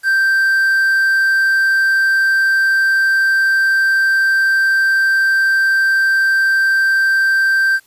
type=tone with quantisation; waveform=triangle; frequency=1568 Hz; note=G6; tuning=in tune; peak=-9 dBFS; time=0.03-7.8 s; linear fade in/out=50 ms; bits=6; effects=white hiss -53 dBFS RMS until 7.86 s + resampled to 32000 Hz